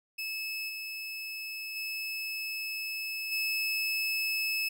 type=tone with level steps; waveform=30% pulse; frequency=2601 Hz; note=E7; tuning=24 cents flat; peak=-31 / -34 / -31 / -26 dBFS; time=0.18-4.69 s; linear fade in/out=10 ms; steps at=0.68 / 1.75 / 3.31 s; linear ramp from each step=20 ms; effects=none